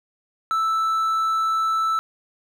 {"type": "tone", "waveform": "triangle", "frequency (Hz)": 1318.5, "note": "E6", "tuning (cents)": 0, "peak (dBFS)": -17, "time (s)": [0.51, 1.99], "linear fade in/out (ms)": 0, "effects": []}